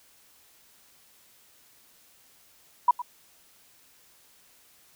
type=tone with echo; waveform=sine; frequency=976 Hz; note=B5; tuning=21 cents flat; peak=-14 dBFS; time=2.88-2.91 s; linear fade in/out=5 ms; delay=110 ms; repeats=1; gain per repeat=-15 dB; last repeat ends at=3.02 s; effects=white hiss -59 dBFS RMS until 4.95 s